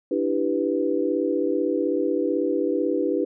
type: chord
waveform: sine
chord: E minor seventh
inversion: third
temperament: equal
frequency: 293.7 / 329.6 / 392 / 493.9 Hz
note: D4 / E4 / G4 / B4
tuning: 0 / 0 / 0 / 0 cents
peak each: -26 dBFS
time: 0.11-3.25 s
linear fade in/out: 5 ms
effects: none